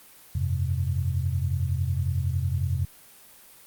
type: chord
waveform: sine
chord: F suspended second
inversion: none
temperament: just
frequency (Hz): 87.31 / 98.22 / 130.96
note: F2 / G2 / C3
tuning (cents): 0 / +4 / +2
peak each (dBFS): -26 / -30 / -28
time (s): 0.35-2.85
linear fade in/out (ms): 5
effects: white hiss -51 dBFS RMS until 3.66 s + Opus 32 kbps